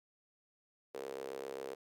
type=tone with high-pass filter; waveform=sawtooth; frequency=67.5 Hz; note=C#2; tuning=45 cents flat; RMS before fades=-44 dBFS; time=0.94-1.75 s; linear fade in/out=10 ms; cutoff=450 Hz; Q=5.5; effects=none